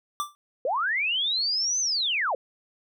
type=tone with exponential decay; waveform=square; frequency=1174.7 Hz; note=D6; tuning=in tune; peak=-23 dBFS; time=0.2-0.35 s; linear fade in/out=0 ms; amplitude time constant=32 ms
type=linear two-way sweep; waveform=sine; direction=up then down; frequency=466.2 to 6272 to 466.2 Hz; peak=-23 dBFS; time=0.65-2.35 s; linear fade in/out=2 ms; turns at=1.8 s
effects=none